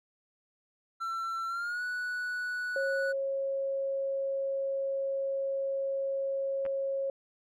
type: tone with pitch glide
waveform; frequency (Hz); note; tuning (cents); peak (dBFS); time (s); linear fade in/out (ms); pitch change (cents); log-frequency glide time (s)
triangle; 1346 to 1476.3; E6 to F#6; +36 to -4; -30; 1-3.13; 20; +160; 1.47-1.83
type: tone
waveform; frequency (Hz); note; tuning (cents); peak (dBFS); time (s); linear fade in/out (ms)
sine; 545; C#5; -29; -29; 2.76-7.1; 2
type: clicks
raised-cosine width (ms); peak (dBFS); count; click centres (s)
0.5; -30; 2; 6.653 / 6.663
effects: none